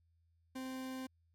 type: tone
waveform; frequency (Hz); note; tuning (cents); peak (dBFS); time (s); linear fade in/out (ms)
40% pulse; 260.5; C4; -7; -40; 0.55-1.07; 10
effects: added 83 Hz sine -70 dBFS peak until 1.34 s + MP3 64 kbps